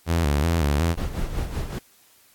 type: tone with vibrato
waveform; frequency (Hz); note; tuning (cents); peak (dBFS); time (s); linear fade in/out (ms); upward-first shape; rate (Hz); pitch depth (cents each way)
sawtooth; 77.78; D#2; 0; -15; 0.06-0.96; 50; square; 2.7; 130
type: noise with tremolo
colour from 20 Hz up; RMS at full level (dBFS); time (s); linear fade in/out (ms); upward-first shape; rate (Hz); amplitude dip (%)
brown; -25; 0.97-1.79; 10; sine; 5.3; 60
effects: white hiss -57 dBFS RMS until 2.34 s + AAC 64 kbps